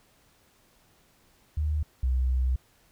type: tone pair in turn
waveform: sine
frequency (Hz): 75.8 / 63.74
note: D#2 / C2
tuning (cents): -45 / -45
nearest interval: minor third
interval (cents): 300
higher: first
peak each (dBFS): -24 / -22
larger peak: second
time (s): 1.57-1.83 / 2.03-2.56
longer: second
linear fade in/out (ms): 5
effects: pink hiss -63 dBFS RMS until 2.91 s